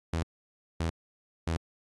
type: tone bursts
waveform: sawtooth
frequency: 82.41 Hz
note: E2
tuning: in tune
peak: -24 dBFS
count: 3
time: 0.13-1.57 s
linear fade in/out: 5 ms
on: 100 ms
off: 570 ms
effects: low-pass 9000 Hz 12 dB/octave + AAC 32 kbps